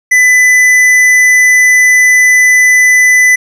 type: tone with tanh clipping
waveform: triangle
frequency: 2000 Hz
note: B6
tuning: 21 cents sharp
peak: -5 dBFS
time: 0.11-3.36 s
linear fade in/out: 10 ms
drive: 15 dB
effects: none